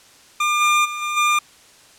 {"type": "tone with level steps", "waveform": "25% pulse", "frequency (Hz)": 1201, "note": "D6", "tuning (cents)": 38, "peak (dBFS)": [-13, -10, -22, -18, -11], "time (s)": [0.4, 1.39], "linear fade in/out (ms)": 5, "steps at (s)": [0.6, 0.84, 1.01, 1.16], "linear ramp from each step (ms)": 20, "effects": ["white hiss -49 dBFS RMS until 1.98 s", "low-pass 9000 Hz 12 dB/octave"]}